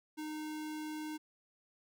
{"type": "tone", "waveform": "square", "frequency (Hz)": 307.4, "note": "D#4", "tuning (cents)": -21, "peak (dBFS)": -40, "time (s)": [0.17, 1.18], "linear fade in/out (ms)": 20, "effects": []}